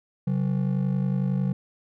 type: ring-modulated tone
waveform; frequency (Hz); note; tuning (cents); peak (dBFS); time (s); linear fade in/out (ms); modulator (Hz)
triangle; 161.4; E3; -36; -17; 0.27-1.53; 2; 25.5
effects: none